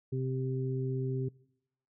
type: harmonic tone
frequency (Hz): 130.81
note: C3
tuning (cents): 0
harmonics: 1 / 2 / 3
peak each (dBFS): -31 / -40 / -37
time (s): 0.12-1.29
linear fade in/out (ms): 10
effects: noise-tail reverb RT60 0.8 s tail -24 dB re dry